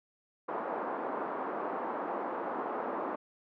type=band-pass noise; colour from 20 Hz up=white; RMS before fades=-36 dBFS; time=0.48-3.16 s; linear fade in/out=10 ms; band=250 to 1100 Hz; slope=24 dB/octave; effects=none